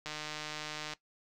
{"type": "click train", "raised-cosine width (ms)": 0.2, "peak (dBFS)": -22, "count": 134, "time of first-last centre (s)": [0.06, 0.935], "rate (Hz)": 152, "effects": ["noise-tail reverb RT60 0.1 s tail -17 dB re dry"]}